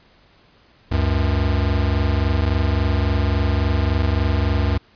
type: tone pair together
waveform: square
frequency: 70.42 / 94 Hz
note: C#2 / F#2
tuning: +28 / +28 cents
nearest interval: perfect fourth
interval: 500 cents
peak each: -20 dBFS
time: 0.91-4.78 s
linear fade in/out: 10 ms
effects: pink hiss -54 dBFS RMS until 4.95 s + resampled to 11025 Hz